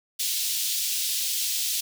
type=high-pass noise; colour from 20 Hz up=pink; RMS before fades=-27 dBFS; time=0.19-1.81 s; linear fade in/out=10 ms; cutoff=3300 Hz; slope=24 dB/octave; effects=none